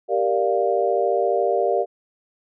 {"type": "chord", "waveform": "sine", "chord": "G minor seventh", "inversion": "none", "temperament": "equal", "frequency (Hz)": [392, 466.2, 587.3, 698.5], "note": ["G4", "Bb4", "D5", "F5"], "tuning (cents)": [0, 0, 0, 0], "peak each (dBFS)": -23, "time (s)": [0.08, 1.86], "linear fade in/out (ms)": 50, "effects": []}